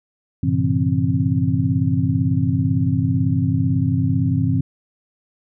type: tone cluster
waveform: sine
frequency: 98.7 / 116.6 / 134.6 / 167 / 264.7 Hz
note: G2 / A#2 / C3 / E3 / C4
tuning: +12 / +1 / +49 / +23 / +20 cents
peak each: -22 dBFS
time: 0.43-4.61 s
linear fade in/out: 5 ms
effects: none